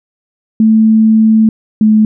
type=tone pair in turn; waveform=sine; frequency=220 / 215.8 Hz; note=A3 / A3; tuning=0 / -33 cents; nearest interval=unison; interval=33 cents; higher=first; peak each=-4 dBFS; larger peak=neither; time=0.6-1.49 / 1.81-2.05 s; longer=first; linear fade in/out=2 ms; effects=none